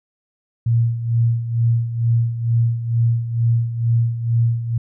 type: tone with tremolo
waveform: sine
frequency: 116.54 Hz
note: A#2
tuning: in tune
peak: -12 dBFS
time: 0.66-4.78 s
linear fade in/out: 5 ms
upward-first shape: sine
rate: 2.2 Hz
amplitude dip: 70%
effects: none